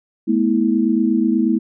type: tone cluster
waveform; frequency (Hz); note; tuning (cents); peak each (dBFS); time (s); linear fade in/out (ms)
sine; 214.4 / 242.7 / 324.5; A3 / B3 / E4; -45 / -30 / -27; -18; 0.27-1.59; 20
effects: none